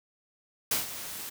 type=noise with ADSR envelope; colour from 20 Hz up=white; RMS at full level=-26 dBFS; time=0.71-1.3 s; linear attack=4 ms; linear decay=140 ms; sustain=-13 dB; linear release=12 ms; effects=none